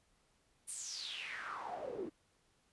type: noise with band-pass filter sweep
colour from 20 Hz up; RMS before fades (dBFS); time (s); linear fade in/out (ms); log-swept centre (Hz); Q
pink; -44; 0.67-2.1; 20; 10000 to 300; 6.8
effects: pink hiss -74 dBFS RMS until 2.72 s + resampled to 24000 Hz